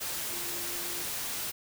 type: tone in noise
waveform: sine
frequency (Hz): 348.2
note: F4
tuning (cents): -5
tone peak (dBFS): -46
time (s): 0.31-1.04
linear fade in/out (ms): 20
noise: white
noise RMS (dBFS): -35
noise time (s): 0-1.52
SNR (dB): -14
effects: none